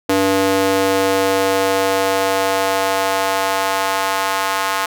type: tone with high-pass filter sweep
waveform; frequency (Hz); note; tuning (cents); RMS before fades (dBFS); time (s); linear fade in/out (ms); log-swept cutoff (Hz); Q
square; 96.7; G2; -23; -17; 0.09-4.86; 5; 360 to 1000; 1.7
effects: none

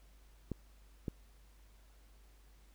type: clicks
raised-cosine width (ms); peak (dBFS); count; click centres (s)
3; -24; 2; 0.517 / 1.082
effects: added 50 Hz sine -59 dBFS peak until 2.74 s + pink hiss -69 dBFS RMS until 2.74 s

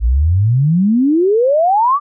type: exponential sweep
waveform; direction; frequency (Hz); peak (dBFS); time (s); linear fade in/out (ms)
sine; up; 53.2 to 1200; -9; 0-2; 50
effects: none

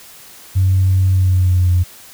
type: tone with pitch glide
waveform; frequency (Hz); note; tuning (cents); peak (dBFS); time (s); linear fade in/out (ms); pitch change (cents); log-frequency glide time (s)
sine; 94.1 to 89.18; F#2 to F2; +30 to +37; -9; 0.55-1.84; 20; -93; 1.09-1.71
effects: tanh soft clip ceiling -5 dBFS + white hiss -40 dBFS RMS until 2.13 s

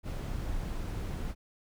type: noise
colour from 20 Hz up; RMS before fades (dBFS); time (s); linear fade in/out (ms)
brown; -35; 0.03-1.35; 50
effects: none

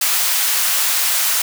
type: high-pass noise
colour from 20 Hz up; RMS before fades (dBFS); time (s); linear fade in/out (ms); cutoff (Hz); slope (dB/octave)
white; -17; 0.01-1.42; 5; 920; 12
effects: none

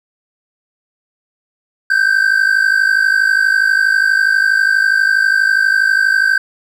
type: tone pair together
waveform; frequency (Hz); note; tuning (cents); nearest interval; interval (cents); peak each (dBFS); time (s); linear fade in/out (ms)
triangle; 1535.7 / 1588; G6 / G6; -36 / +22; minor second; 58; -11; 1.9-6.38; 5
effects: none

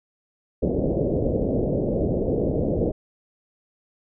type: low-pass noise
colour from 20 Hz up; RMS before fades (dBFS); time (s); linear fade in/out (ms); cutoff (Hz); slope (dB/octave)
white; -23; 0.62-2.92; 10; 570; 48
effects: none

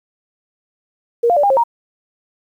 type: tone with pitch steps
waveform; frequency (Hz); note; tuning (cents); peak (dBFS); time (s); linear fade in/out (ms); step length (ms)
sine; 471.1 / 699 / 581 / 806 / 536 / 937; A#4 / F5 / D5 / G5 / C5 / A#5; +18 / +1 / -19 / +48 / +42 / +9; -10; 1.23-1.638; 10; 68
effects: 8-bit

